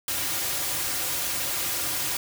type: noise with comb filter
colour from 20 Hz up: white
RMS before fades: -28 dBFS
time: 0.08-2.17 s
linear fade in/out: 2 ms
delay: 4.6 ms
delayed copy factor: -0.7
effects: none